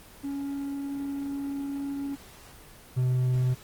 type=tone pair in turn; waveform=triangle; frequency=279.4 / 126.93 Hz; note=C#4 / B2; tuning=+14 / +48 cents; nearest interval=octave + major second; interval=1366 cents; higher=first; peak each=-28 / -20 dBFS; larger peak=second; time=0.23-2.16 / 2.96-3.55 s; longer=first; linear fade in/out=20 ms; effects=pink hiss -50 dBFS RMS until 3.63 s + Opus 24 kbps

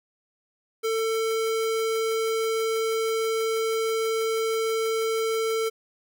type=tone; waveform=square; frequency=446.9 Hz; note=A4; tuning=27 cents sharp; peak=-24 dBFS; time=0.83-5.7 s; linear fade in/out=20 ms; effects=none

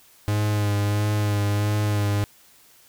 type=tone with vibrato; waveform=45% pulse; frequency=103.8 Hz; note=G#2; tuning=in tune; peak=-20 dBFS; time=0.28-2.24 s; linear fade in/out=0 ms; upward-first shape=sine; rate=1.5 Hz; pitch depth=24 cents each way; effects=white hiss -54 dBFS RMS until 2.88 s

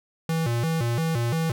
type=tone with vibrato; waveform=square; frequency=138.59 Hz; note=C#3; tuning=in tune; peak=-23 dBFS; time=0.29-1.52 s; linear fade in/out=2 ms; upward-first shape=square; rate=2.9 Hz; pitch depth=280 cents each way; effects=none

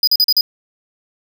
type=tone bursts; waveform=square; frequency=4960 Hz; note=D#8; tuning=6 cents flat; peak=-10 dBFS; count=5; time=0.03-0.41 s; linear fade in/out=2 ms; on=44 ms; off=40 ms; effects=none

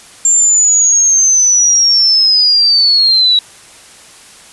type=linear sweep; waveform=sine; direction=down; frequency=7360 to 3873 Hz; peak=-6 dBFS; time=0.25-3.39 s; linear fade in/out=2 ms; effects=white hiss -38 dBFS RMS until 4.52 s + resampled to 24000 Hz

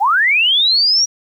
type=linear sweep; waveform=sine; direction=up; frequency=740 to 5750 Hz; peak=-10 dBFS; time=0-1.06 s; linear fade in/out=20 ms; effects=8-bit

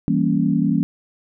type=chord; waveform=sine; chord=E diminished seventh; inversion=none; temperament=equal; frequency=164.81 / 196 / 233.1 / 277.2 Hz; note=E3 / G3 / Bb3 / Db4; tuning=0 / 0 / 0 / 0 cents; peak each=-21 dBFS; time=0.08-0.83 s; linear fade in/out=0 ms; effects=none

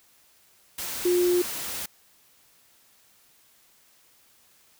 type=tone in noise; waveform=sine; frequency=355.5 Hz; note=F4; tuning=31 cents sharp; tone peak=-19 dBFS; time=1.05-1.42 s; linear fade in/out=5 ms; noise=white; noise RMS=-33 dBFS; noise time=0.78-1.86 s; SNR=+11 dB; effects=white hiss -60 dBFS RMS until 4.79 s

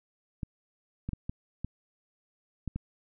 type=clicks; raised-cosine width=5 ms; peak=-21 dBFS; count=7; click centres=0.432 / 1.09 / 1.133 / 1.295 / 1.646 / 2.677 / 2.76 s; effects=none

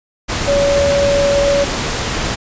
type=tone in noise; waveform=sine; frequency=565 Hz; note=C#5; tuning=33 cents sharp; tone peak=-11 dBFS; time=0.47-1.65 s; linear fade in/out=20 ms; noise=pink; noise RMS=-19 dBFS; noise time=0.28-2.36 s; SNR=+5 dB; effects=resampled to 16000 Hz

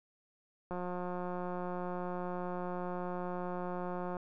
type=click train; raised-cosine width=1 ms; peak=-26 dBFS; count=620; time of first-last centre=0.71-4.168 s; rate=179 Hz; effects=none

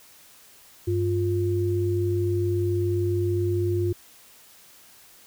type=tone pair together; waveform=sine; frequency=98.55 / 351.2 Hz; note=G2 / F4; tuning=+10 / +10 cents; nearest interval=octave + minor seventh; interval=2200 cents; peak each=-24 dBFS; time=0.87-3.93 s; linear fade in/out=10 ms; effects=white hiss -52 dBFS RMS until 5.26 s

